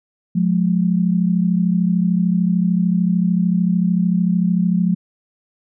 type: tone pair together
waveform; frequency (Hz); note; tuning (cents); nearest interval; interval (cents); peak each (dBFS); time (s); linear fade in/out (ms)
sine; 177.71 / 211.1; F3 / G#3; +30 / +29; minor third; 299; -15 / -19; 0.35-4.95; 10
effects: none